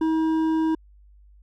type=tone with hard clipping; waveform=sine; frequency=319.4 Hz; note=D#4; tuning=45 cents sharp; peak=-21 dBFS; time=0.01-0.75 s; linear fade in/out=5 ms; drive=7 dB; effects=added 50 Hz sine -49 dBFS peak until 1.42 s